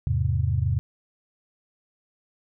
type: chord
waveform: sine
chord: E augmented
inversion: none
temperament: equal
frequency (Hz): 82.41 / 103.83 / 130.81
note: E2 / G#2 / B#2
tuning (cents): 0 / 0 / 0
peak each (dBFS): -25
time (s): 0.07-0.79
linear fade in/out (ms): 0
effects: none

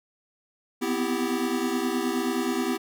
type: chord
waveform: square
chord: C major seventh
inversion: third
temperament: equal with one note detuned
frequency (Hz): 246.9 / 256.4 / 329.6 / 392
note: B3 / C4 / E4 / G4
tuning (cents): 0 / -35 / 0 / 0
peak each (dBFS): -31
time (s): 0.81-2.78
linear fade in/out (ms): 20
effects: none

